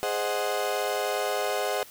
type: chord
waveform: 35% pulse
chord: Ab dominant seventh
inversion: none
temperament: equal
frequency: 415.3 / 523.3 / 622.3 / 740 Hz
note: Ab4 / C5 / Eb5 / Gb5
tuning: 0 / 0 / 0 / 0 cents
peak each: -30 dBFS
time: 0.03-1.83 s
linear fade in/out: 0 ms
effects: white hiss -49 dBFS RMS until 1.9 s